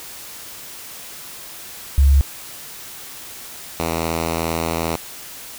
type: tone pair in turn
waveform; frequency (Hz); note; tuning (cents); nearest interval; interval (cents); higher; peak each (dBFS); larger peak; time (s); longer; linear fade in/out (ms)
sine / 5% pulse; 69.3 / 82.41; C#2 / E2; 0 / 0; minor third; 300; second; -9; neither; 1.98-2.21 / 3.8-4.96; second; 0
effects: white hiss -36 dBFS RMS until 5.58 s